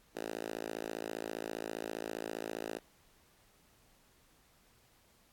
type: tone with high-pass filter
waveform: 5% pulse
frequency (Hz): 55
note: A1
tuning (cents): 0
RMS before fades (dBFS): -41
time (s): 0.15-2.79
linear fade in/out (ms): 10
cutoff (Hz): 340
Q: 1.3
effects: pink hiss -67 dBFS RMS until 5.32 s + AAC 64 kbps